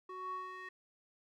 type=tone with band-pass filter sweep; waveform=square; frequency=371.3 Hz; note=F#4; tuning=6 cents sharp; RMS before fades=-44 dBFS; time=0.09-0.69 s; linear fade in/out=5 ms; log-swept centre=860 to 1700 Hz; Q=5.1; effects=none